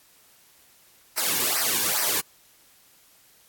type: noise with flanger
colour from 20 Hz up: white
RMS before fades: -24 dBFS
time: 1.17-2.21 s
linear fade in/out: 10 ms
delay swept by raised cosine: 0.28 to 1.58 ms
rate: 2.4 Hz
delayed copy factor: -1
effects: white hiss -57 dBFS RMS until 3.48 s + AAC 64 kbps